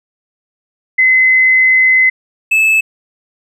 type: tone pair in turn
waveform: sine / triangle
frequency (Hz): 2042 / 2612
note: C7 / E7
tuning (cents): -43 / -17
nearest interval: major third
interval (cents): 426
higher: second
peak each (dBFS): -6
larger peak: neither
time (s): 0.98-2.1 / 2.51-2.81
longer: first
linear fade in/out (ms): 10
effects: none